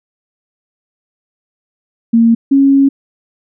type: tone pair in turn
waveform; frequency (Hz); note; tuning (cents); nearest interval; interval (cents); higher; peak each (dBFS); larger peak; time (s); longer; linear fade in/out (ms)
sine; 230 / 274.9; A#3 / C#4; -23 / -14; minor third; 309; second; -5; neither; 2.13-2.35 / 2.51-2.89; second; 10
effects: none